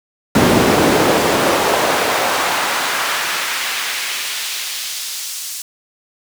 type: noise with high-pass filter sweep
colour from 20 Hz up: brown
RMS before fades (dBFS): -17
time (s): 0.35-5.62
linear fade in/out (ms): 2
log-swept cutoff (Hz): 230 to 6500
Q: 0.9
effects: none